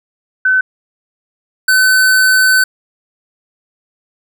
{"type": "tone pair in turn", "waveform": ["sine", "square"], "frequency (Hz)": [1518, 1518], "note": ["F#6", "F#6"], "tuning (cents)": [44, 44], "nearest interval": "unison", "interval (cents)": 0, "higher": "neither", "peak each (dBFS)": -8, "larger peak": "neither", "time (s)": [[0.45, 0.61], [1.68, 2.64]], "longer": "second", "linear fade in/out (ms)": 5, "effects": []}